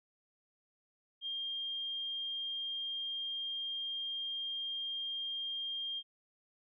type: tone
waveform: sine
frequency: 3208 Hz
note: G7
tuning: 39 cents sharp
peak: -36 dBFS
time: 1.21-6.03 s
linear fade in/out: 50 ms
effects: none